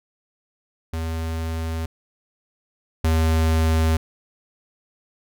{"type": "tone pair in turn", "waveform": "square", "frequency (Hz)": [81.3, 80.37], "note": ["E2", "E2"], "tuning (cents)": [-23, -43], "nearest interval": "unison", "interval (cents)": 20, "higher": "first", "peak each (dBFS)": [-25, -17], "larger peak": "second", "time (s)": [[0.93, 1.86], [3.04, 3.97]], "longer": "neither", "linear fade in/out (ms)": 5, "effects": []}